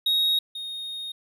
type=tone pair in turn; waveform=triangle; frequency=3766 / 3714 Hz; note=A#7 / A#7; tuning=+17 / -7 cents; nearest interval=unison; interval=24 cents; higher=first; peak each=-18 / -30 dBFS; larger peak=first; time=0.06-0.39 / 0.55-1.12 s; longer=second; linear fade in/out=5 ms; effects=none